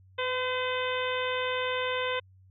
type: harmonic tone with a mistuned harmonic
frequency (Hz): 510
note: C5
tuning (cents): -44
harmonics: 1 / 2 / 3 / 4 / 5 / 6 / 7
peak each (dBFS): -31 / -34 / -36 / -37 / -38 / -39 / -39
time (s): 0.18-2.2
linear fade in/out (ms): 10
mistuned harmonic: 1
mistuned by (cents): -19
effects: added 94 Hz sine -54 dBFS peak until 2.5 s